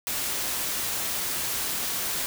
white noise, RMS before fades -29 dBFS, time 0.07-2.26 s, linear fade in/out 0 ms, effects none

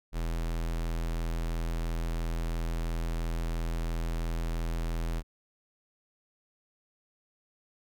square tone, 41.48 Hz, E1, 12 cents sharp, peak -30 dBFS, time 0.12-5.23 s, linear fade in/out 50 ms, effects none

